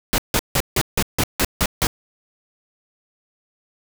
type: noise bursts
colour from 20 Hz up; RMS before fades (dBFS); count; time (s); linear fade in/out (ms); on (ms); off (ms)
pink; -18; 9; 0.13-1.869; 0; 51; 160
effects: none